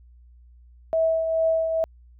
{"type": "tone with tremolo", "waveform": "sine", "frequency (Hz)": 649, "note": "E5", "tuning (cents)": -27, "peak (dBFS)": -17, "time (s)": [0.93, 1.84], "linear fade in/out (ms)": 0, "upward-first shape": "triangle", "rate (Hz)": 2.3, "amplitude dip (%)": 50, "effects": ["added 60 Hz sine -48 dBFS peak until 2.19 s"]}